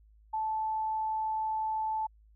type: tone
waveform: sine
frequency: 874 Hz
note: A5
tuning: 12 cents flat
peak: -29 dBFS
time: 0.33-2.07 s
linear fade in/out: 10 ms
effects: added 53 Hz sine -57 dBFS peak until 2.35 s